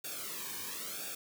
white noise with flanger, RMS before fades -41 dBFS, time 0.04-1.15 s, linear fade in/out 5 ms, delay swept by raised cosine 0.98 to 1.51 ms, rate 0.98 Hz, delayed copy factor -0.85, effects none

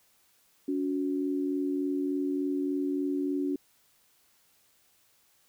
sine tone pair together, 282.9 / 366.3 Hz, C#4 / F#4, +35 / -17 cents, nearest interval major third, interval 448 cents, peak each -28 / -33 dBFS, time 0.68-3.56 s, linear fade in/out 5 ms, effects white hiss -66 dBFS RMS until 5.48 s

